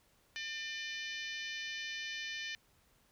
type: harmonic tone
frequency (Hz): 599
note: D5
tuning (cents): +34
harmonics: 3 / 4 / 5 / 6 / 7 / 8 / 9 / 10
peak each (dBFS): -43 / -45 / -46 / -49 / -51 / -53 / -55 / -53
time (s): 0.36-2.55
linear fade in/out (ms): 0
effects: pink hiss -70 dBFS RMS until 3.11 s